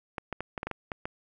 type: clicks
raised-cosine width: 0.5 ms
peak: -18 dBFS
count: 9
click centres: 0.182 / 0.327 / 0.406 / 0.578 / 0.631 / 0.67 / 0.713 / 0.918 / 1.055 s
effects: none